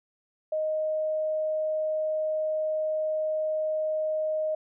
sine tone, 622.3 Hz, D#5, in tune, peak -25 dBFS, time 0.52-4.55 s, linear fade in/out 5 ms, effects none

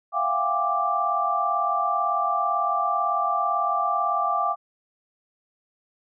sine tone cluster, 679 / 717 / 804 / 1176 Hz, F5 / F5 / G5 / D6, -49 / +45 / +44 / +2 cents, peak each -29 / -28 / -29 / -23 dBFS, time 0.12-4.56 s, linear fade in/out 50 ms, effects none

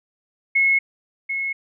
sine tone with echo, 2178 Hz, C#7, 31 cents flat, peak -14 dBFS, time 0.55-0.79 s, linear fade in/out 10 ms, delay 740 ms, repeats 1, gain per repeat -8 dB, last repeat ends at 1.53 s, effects none

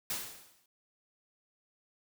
white noise with exponential decay, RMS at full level -33 dBFS, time 0.1-0.66 s, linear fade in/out 2 ms, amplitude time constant 120 ms, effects none

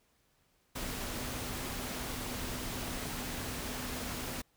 sine tone in noise, 249.4 Hz, B3, 17 cents sharp, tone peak -46 dBFS, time 0.75-4.42 s, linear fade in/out 10 ms, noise pink, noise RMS -39 dBFS, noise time 0.75-4.42 s, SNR -10 dB, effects pink hiss -72 dBFS RMS until 4.56 s

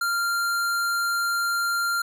square tone, 1390 Hz, F6, 9 cents flat, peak -23 dBFS, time 0.01-2.02 s, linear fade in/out 5 ms, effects none

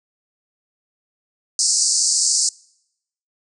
white band-pass noise, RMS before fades -18 dBFS, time 1.59-2.49 s, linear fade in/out 2 ms, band 4500 to 8800 Hz, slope 96 dB/octave, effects noise-tail reverb RT60 0.8 s tail -25 dB re dry

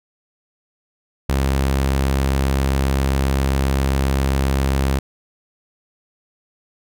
sawtooth tone, 67.5 Hz, C#2, 45 cents flat, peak -12 dBFS, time 1.29-4.99 s, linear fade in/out 5 ms, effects none

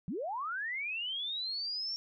sine linear sweep, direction up, 147.5 to 5540 Hz, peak -34 dBFS, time 0.08-1.96 s, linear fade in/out 0 ms, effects none

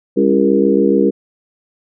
harmonic tone with a mistuned harmonic, 67 Hz, C2, 42 cents sharp, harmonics 3 / 4 / 5 / 6 / 7, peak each -16 / -16 / -16 / -16 / -16 dBFS, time 0.16-1.11 s, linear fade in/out 20 ms, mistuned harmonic 4, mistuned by +53 cents, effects none

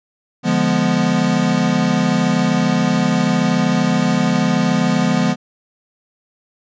square chord, D diminished seventh, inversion none, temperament equal, 146.83 / 174.61 / 207.7 / 246.9 Hz, D3 / F3 / Ab3 / Cb4, 0 / 0 / 0 / 0 cents, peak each -24 / -19 / -20 / -19 dBFS, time 0.43-5.36 s, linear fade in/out 50 ms, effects resampled to 16000 Hz

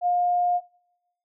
sine tone, 710 Hz, F5, 28 cents sharp, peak -19 dBFS, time 0.01-0.61 s, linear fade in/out 50 ms, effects noise-tail reverb RT60 0.9 s tail -25 dB re dry

